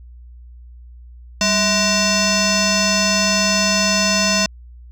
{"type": "tone with frequency modulation", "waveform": "sine", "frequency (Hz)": 2718, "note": "F7", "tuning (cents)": -48, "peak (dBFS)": -12, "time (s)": [1.41, 4.46], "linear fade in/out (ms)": 2, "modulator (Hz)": 841, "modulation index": 4.4, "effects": ["tanh soft clip ceiling -11 dBFS", "added 60 Hz sine -37 dBFS peak until 4.91 s"]}